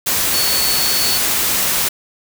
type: tone in noise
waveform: sine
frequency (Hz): 4435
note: C#8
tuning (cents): 0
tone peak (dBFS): -19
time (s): 0.33-1.18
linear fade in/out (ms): 10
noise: white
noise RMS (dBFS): -17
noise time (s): 0.06-1.89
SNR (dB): -5
effects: none